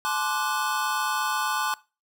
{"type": "chord", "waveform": "square", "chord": "D dominant seventh", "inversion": "second", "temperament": "equal with one note detuned", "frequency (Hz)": [858.4, 1046.5, 1174.7, 1480], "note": ["A5", "C6", "D6", "F#6"], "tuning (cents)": [-43, 0, 0, 0], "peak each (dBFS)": -31, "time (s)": [0.05, 1.74], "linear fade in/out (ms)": 0, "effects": ["noise-tail reverb RT60 0.3 s tail -21 dB re dry"]}